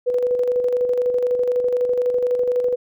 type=tone with tremolo; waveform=sine; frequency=493.9 Hz; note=B4; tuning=in tune; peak=-15 dBFS; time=0.06-2.76 s; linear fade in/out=20 ms; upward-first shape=square; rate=12 Hz; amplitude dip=40%; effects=none